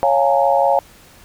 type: chord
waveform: sine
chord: Bb minor seventh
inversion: first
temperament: equal with one note detuned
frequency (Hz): 554.4 / 698.5 / 830.6 / 915.3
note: Db5 / F5 / Ab5 / Bb5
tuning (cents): 0 / 0 / 0 / -32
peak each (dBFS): -16 / -17 / -17 / -21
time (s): 0.03-0.79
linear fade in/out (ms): 0
effects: pink hiss -46 dBFS RMS until 1.24 s